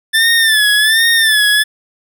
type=tone with vibrato; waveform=25% pulse; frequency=1760 Hz; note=A6; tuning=in tune; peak=-5 dBFS; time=0.13-1.64 s; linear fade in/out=20 ms; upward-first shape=sine; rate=1.3 Hz; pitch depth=86 cents each way; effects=none